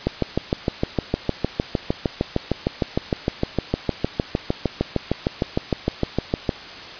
click train, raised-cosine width 2 ms, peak -5 dBFS, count 43, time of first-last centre 0.07-6.492 s, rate 6.54 Hz, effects white hiss -36 dBFS RMS until 6.99 s + resampled to 11025 Hz

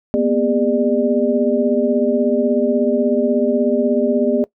sine tone cluster, 234.6 / 251 / 407.4 / 597 Hz, A#3 / B3 / G#4 / D5, +11 / +28 / -33 / +28 cents, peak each -19 dBFS, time 0.14-4.44 s, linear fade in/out 0 ms, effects noise-tail reverb RT60 0.1 s tail -20 dB re dry

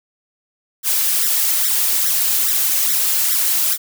blue noise with flanger, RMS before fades -17 dBFS, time 0.83-3.78 s, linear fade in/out 50 ms, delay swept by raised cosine 0.53 to 3.93 ms, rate 2.4 Hz, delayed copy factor +1, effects none

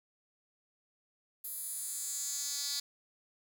10% pulse tone with high-pass filter sweep, 284.1 Hz, C#4, 43 cents sharp, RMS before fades -38 dBFS, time 1.44-2.8 s, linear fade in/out 5 ms, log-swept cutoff 12000 to 4800 Hz, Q 2.6, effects none

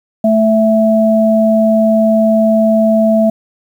sine tone pair together, 220 / 660 Hz, A3 / E5, 0 / +2 cents, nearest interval octave + perfect fifth, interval 1902 cents, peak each -10 dBFS, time 0.24-3.3 s, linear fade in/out 5 ms, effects 7-bit

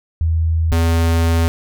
sine / square tone pair in turn, 81.3 / 83.01 Hz, E2 / E2, -23 / +13 cents, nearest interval unison, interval 36 cents, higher second, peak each -13 dBFS, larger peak neither, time 0.21-0.72 / 0.72-1.48 s, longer second, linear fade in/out 0 ms, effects none

